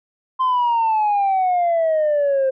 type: exponential sweep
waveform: sine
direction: down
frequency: 1046.5 to 523.3 Hz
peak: -13 dBFS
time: 0.39-2.51 s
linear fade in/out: 20 ms
effects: tanh soft clip ceiling -13 dBFS